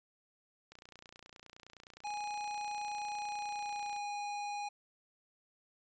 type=click train; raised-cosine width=0.2 ms; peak=-35 dBFS; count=97; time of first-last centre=0.72-3.963 s; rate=29.6 Hz
type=tone with pitch glide; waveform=square; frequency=830.6 to 822 Hz; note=G#5 to G#5; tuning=0 to -18 cents; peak=-38 dBFS; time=2.04-4.69 s; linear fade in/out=10 ms; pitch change=-18 cents; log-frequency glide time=3.15-3.96 s
effects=resampled to 16000 Hz